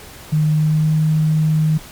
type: tone with pitch glide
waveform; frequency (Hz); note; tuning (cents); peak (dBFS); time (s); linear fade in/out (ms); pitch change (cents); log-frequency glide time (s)
sine; 153.5 to 155.82; D#3 to D#3; -23 to +3; -12; 0.32-1.78; 10; +26; 0.5-0.91
effects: pink hiss -38 dBFS RMS until 1.91 s + MP3 96 kbps